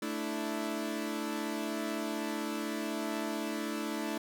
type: chord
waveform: sawtooth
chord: A suspended fourth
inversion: none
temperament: equal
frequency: 220 / 293.7 / 329.6 Hz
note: A3 / D4 / E4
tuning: 0 / 0 / 0 cents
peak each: -34 dBFS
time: 0.02-4.18 s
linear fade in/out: 5 ms
effects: none